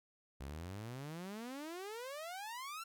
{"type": "exponential sweep", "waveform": "sawtooth", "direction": "up", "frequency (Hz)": [64, 1383], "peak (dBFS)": -40, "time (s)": [0.4, 2.84], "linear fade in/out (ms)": 10, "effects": []}